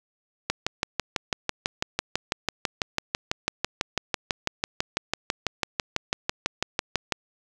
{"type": "click train", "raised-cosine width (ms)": 0.2, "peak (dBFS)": -6, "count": 41, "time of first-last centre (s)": [0.5, 7.123], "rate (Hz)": 6.04, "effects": []}